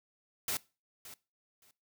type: noise with echo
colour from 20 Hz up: white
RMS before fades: -34 dBFS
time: 0.48-0.57 s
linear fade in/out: 2 ms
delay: 570 ms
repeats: 2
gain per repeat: -15 dB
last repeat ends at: 1.71 s
effects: noise-tail reverb RT60 0.3 s tail -21 dB re dry